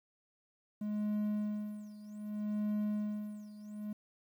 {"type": "tone with tremolo", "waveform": "triangle", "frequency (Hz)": 210, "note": "G#3", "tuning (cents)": 19, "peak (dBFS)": -29, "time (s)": [0.81, 3.93], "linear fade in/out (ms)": 5, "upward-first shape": "sine", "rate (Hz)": 0.64, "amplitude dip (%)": 85, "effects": ["11-bit"]}